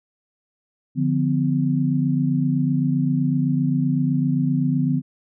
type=chord; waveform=sine; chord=B diminished; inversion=first; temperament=equal with one note detuned; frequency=146.83 / 174.61 / 253.2 Hz; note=D3 / F3 / B3; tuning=0 / 0 / +43 cents; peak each=-21 / -24 / -21 dBFS; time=0.95-5.02 s; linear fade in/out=50 ms; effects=none

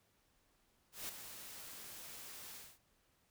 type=noise with ADSR envelope; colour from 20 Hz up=white; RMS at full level=-42 dBFS; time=0.92-2.79 s; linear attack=170 ms; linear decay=5 ms; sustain=-9 dB; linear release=240 ms; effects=pink hiss -75 dBFS RMS until 3.3 s

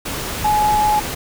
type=tone in noise; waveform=sine; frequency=844 Hz; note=G#5; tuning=28 cents sharp; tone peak=-13 dBFS; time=0.44-1 s; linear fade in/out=10 ms; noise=pink; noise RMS=-25 dBFS; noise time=0.05-1.15 s; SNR=+9 dB; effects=none

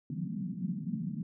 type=band-pass noise; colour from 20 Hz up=white; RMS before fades=-36 dBFS; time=0.1-1.23 s; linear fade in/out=2 ms; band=150 to 220 Hz; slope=48 dB/octave; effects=none

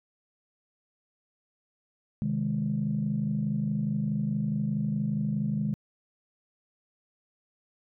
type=chord; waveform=sine; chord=Ab major; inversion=first; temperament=equal; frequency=130.81 / 155.56 / 207.7 Hz; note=C3 / Eb3 / Ab3; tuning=0 / 0 / 0 cents; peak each=-32 / -30 / -28 dBFS; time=2.22-5.74 s; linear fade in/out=0 ms; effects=tanh soft clip ceiling -18 dBFS

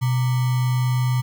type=tone with sample-and-hold; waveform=sine; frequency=125.6 Hz; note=B2; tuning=30 cents sharp; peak=-17 dBFS; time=0.01-1.22 s; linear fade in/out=20 ms; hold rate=1050 Hz; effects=none

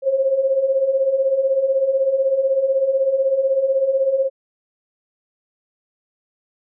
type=beating tone pair; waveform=sine; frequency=523.3 / 539.3 Hz; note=C5 / C#5; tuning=0 / -48 cents; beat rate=16 Hz; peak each=-22 / -16 dBFS; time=0.02-4.3 s; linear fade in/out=50 ms; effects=none

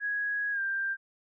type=tone with pitch glide; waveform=sine; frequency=1661.2 to 1584.4 Hz; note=G#6 to G6; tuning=0 to +18 cents; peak=-28 dBFS; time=0-0.97 s; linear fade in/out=50 ms; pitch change=-82 cents; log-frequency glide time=0.52-0.6 s; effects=none

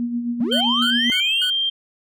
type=tone with tremolo; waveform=sine; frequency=238.5 Hz; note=A#3; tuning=40 cents sharp; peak=-19 dBFS; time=0-1.1 s; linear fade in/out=0 ms; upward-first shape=sine; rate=7.6 Hz; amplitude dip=50%
type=linear sweep; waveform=triangle; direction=up; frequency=174.61 to 2973 Hz; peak=-21 dBFS; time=0.4-1.45 s; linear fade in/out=5 ms
type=tone with pitch glide; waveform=sine; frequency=3136 to 3174 Hz; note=G7 to G7; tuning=0 to +21 cents; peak=-18 dBFS; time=0.51-1.7 s; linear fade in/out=10 ms; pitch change=+21 cents; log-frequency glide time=1.09-1.35 s
type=tone bursts; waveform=25% pulse; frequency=1480 Hz; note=F#6; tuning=in tune; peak=-23 dBFS; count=4; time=0.52-1.502 s; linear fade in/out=5 ms; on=88 ms; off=210 ms
effects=none

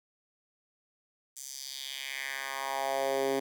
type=tone with high-pass filter sweep; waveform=10% pulse; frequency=135.8 Hz; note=C#3; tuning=35 cents flat; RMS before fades=-34 dBFS; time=1.36-3.4 s; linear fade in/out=10 ms; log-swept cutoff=7400 to 320 Hz; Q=2.4; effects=none

